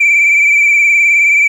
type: tone with vibrato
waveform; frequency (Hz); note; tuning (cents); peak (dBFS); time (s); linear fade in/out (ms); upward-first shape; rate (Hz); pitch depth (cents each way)
sine; 2325; D7; -18; -4; 0-1.48; 10; triangle; 19; 52
effects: tanh soft clip ceiling -4 dBFS + 7-bit